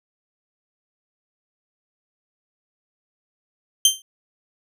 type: tone with exponential decay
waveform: 20% pulse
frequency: 3136 Hz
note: G7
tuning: in tune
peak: -3 dBFS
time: 3.85-4.02 s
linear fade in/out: 2 ms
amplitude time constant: 35 ms
effects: none